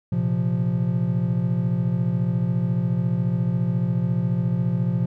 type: chord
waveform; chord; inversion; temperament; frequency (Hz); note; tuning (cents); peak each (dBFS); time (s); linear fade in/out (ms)
triangle; Bb suspended second; none; equal; 116.54 / 130.81 / 174.61; Bb2 / C3 / F3; 0 / 0 / 0; -23 / -23 / -21; 0.12-5.06; 5
effects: none